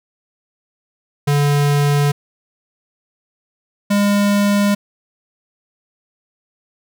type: tone pair in turn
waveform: square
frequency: 144.3 / 203.2 Hz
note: D3 / G#3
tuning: -30 / -38 cents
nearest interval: tritone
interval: 592 cents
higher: second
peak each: -13 dBFS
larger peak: neither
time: 1.27-2.12 / 3.9-4.75 s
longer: neither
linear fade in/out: 10 ms
effects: none